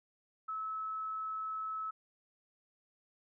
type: tone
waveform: sine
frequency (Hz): 1298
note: E6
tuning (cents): -27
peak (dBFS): -36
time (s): 0.48-1.91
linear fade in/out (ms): 10
effects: none